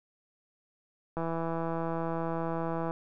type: click train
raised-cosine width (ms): 1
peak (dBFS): -20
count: 288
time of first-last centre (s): 1.17-2.909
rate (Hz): 165
effects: none